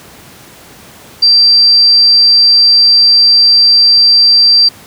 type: tone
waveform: sine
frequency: 4700 Hz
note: D8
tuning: 1 cent sharp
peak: -3 dBFS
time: 1.22-4.69 s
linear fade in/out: 10 ms
effects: pink hiss -36 dBFS RMS until 4.86 s + high-pass 80 Hz 12 dB/octave